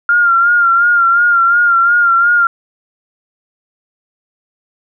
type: tone with vibrato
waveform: sine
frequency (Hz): 1396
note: F6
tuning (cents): -1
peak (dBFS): -7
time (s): 0.09-2.47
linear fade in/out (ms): 2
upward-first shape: sine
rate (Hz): 2.8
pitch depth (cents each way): 45
effects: none